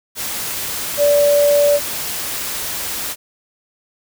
sine tone in noise, 579 Hz, D5, 25 cents flat, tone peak -10 dBFS, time 0.97-1.8 s, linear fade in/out 50 ms, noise white, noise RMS -24 dBFS, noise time 0.15-3.16 s, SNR +11 dB, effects none

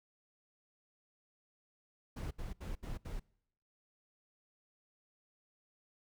brown noise bursts, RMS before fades -41 dBFS, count 5, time 2.16-3.198 s, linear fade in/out 10 ms, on 150 ms, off 72 ms, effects noise-tail reverb RT60 0.8 s tail -25 dB re dry

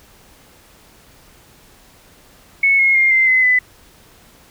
sine tone with pitch steps, 2203 / 2161 / 2121 / 2081 / 2041 / 2003 Hz, C#7 / C#7 / C7 / C7 / C7 / B6, -11 / -45 / +23 / -10 / -44 / +24 cents, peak -10 dBFS, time 2.63-3.59 s, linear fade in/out 5 ms, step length 160 ms, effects pink hiss -48 dBFS RMS until 4.5 s

